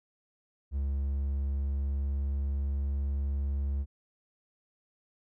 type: tone with pitch glide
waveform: triangle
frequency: 69.3 to 69.7 Hz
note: C#2 to C#2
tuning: 0 to +10 cents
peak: -26 dBFS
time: 0.71-3.86 s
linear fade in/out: 50 ms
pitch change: +10 cents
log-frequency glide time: 1.44-2.91 s
effects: none